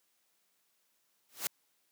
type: noise with exponential growth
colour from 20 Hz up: white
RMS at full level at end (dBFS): -30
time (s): 1.29-1.47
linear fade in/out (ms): 1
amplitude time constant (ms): 37
effects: white hiss -75 dBFS RMS until 1.91 s + high-pass 150 Hz 12 dB/octave